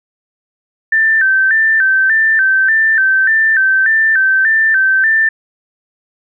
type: tone with vibrato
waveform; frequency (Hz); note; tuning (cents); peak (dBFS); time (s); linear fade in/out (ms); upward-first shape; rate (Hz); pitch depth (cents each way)
sine; 1661.2; G#6; 0; -8; 0.92-5.29; 5; square; 1.7; 120
effects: none